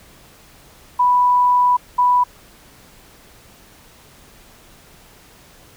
sine tone bursts at uneven times, 987 Hz, B5, 1 cent flat, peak -11 dBFS, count 2, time 0.99-1.77 / 1.98-2.24 s, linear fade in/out 10 ms, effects pink hiss -47 dBFS RMS until 5.76 s

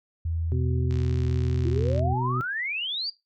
sine tone with pitch glide, 82.41 to 83.56 Hz, E2 to E2, 0 to +24 cents, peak -25 dBFS, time 0.25-2.14 s, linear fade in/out 5 ms, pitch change +24 cents, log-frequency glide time 1.21-2 s
harmonic tone, 125.3 Hz, B2, 25 cents sharp, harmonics 1 / 2 / 3, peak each -26 / -35 / -34 dBFS, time 0.52-2.41 s, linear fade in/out 0 ms
click train, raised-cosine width 0.2 ms, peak -26 dBFS, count 71, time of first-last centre 0.91-1.994 s, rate 64.6 Hz
sine exponential sweep, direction up, 326 to 4826 Hz, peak -27 dBFS, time 1.65-3.1 s, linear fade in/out 5 ms
effects noise-tail reverb RT60 0.2 s tail -18 dB re dry

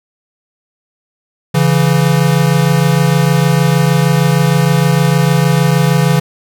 square tone pair together, 140 / 166.49 Hz, C#3 / E3, +18 / +18 cents, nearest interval minor third, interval 300 cents, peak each -12 dBFS, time 1.54-6.2 s, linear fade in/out 10 ms, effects none

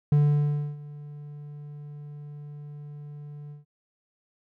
triangle tone with ADSR envelope, 146.83 Hz, D3, in tune, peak -14 dBFS, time 0.12-3.65 s, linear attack 3 ms, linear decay 640 ms, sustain -22 dB, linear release 140 ms, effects none

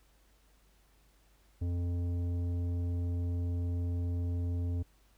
sine tone with tanh clipping, 87.31 Hz, F2, in tune, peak -32 dBFS, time 1.61-4.83 s, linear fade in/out 10 ms, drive 11 dB, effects added 50 Hz sine -64 dBFS peak until 5.17 s + pink hiss -69 dBFS RMS until 5.17 s

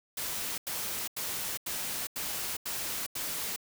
white noise bursts, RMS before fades -35 dBFS, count 7, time 0.17-3.562 s, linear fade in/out 5 ms, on 410 ms, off 87 ms, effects none

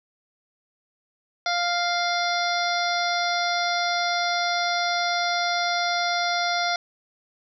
harmonic tone, 699 Hz, F5, 1 cent sharp, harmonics 1 / 2 / 3 / 5 / 6 / 7 / 8, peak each -25 / -28 / -30 / -32 / -33 / -33 / -34 dBFS, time 1.46-6.76 s, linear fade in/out 2 ms, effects none

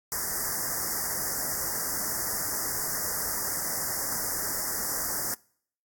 white band-stop noise, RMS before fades -30 dBFS, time 0.12-5.34 s, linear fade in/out 0 ms, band 2000 to 4900 Hz, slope 96 dB/octave, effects noise-tail reverb RT60 0.6 s tail -25 dB re dry + AAC 64 kbps

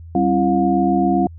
sine tone cluster, 192.2 / 269.9 / 337.6 / 715 Hz, G3 / C#4 / E4 / F5, -34 / -46 / +41 / +41 cents, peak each -19 dBFS, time 0.15-1.27 s, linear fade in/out 2 ms, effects added 83 Hz sine -34 dBFS peak until 1.38 s

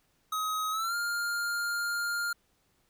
square tone with pitch glide, 1266 to 1404.7 Hz, D#6 to F6, +30 to +10 cents, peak -30 dBFS, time 0.32-2.33 s, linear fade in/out 5 ms, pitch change +180 cents, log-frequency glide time 0.71-0.95 s, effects pink hiss -71 dBFS RMS until 2.89 s

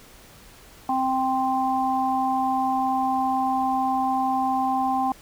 harmonic tone, 261.6 Hz, C4, in tune, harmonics 1 / 3 / 4, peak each -27 / -22 / -28 dBFS, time 0.89-5.12 s, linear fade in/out 2 ms, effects pink hiss -49 dBFS RMS until 5.21 s

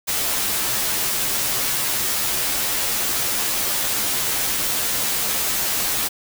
white noise with comb filter, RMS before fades -22 dBFS, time 0.07-6.09 s, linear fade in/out 20 ms, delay 12 ms, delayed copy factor -0.8, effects none

